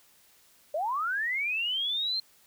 sine linear sweep, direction up, 570 to 4211 Hz, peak -27 dBFS, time 0.74-2.2 s, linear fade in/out 5 ms, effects white hiss -61 dBFS RMS until 2.46 s

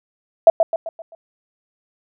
sine tone with echo, 659.3 Hz, E5, in tune, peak -3 dBFS, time 0.47-0.5 s, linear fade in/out 2 ms, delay 130 ms, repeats 5, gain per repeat -7 dB, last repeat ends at 1.15 s, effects none

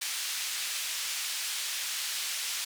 pink band-pass noise, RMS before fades -34 dBFS, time 0.01-2.65 s, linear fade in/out 10 ms, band 2600 to 11000 Hz, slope 12 dB/octave, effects none

